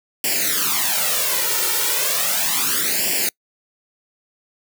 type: noise with flanger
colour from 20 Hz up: white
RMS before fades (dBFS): -20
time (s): 0.24-3.29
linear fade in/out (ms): 2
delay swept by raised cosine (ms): 0.39 to 2.19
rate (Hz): 0.35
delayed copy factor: +0.85
effects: noise-tail reverb RT60 0.1 s tail -26 dB re dry + high-pass 200 Hz 12 dB/octave